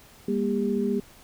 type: tone cluster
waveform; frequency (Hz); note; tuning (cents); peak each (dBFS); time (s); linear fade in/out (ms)
sine; 201.9 / 236.6 / 401; G#3 / A#3 / G4; -49 / +26 / +39; -27; 0.28-1; 5
effects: pink hiss -52 dBFS RMS until 1.23 s